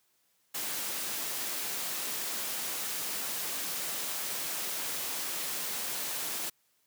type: high-pass noise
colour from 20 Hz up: white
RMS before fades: -35 dBFS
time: 0.54-6.5 s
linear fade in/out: 10 ms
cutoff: 160 Hz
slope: 12 dB/octave
effects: white hiss -72 dBFS RMS until 6.86 s + high-pass 80 Hz 12 dB/octave